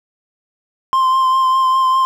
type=tone with vibrato; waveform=triangle; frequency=1046.5 Hz; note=C6; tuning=in tune; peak=-9 dBFS; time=0.93-2.05 s; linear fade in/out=0 ms; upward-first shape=triangle; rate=5 Hz; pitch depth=23 cents each way; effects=none